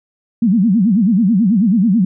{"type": "tone with vibrato", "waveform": "sine", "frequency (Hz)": 207.7, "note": "G#3", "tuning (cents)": 0, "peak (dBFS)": -9, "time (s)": [0.42, 2.05], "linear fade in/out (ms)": 5, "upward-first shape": "sine", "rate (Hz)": 9.2, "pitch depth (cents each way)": 260, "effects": []}